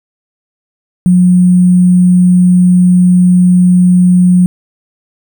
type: tone with sample-and-hold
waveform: sine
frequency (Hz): 180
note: F#3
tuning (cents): -47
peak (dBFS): -3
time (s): 1.06-4.46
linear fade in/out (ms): 0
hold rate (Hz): 8820
effects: none